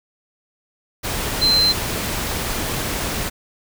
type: tone in noise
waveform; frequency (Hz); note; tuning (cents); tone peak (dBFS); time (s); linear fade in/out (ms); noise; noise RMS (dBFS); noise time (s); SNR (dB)
sine; 4100; C8; -36; -13; 1.41-1.73; 20; pink; -24; 1.03-3.3; +8
effects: none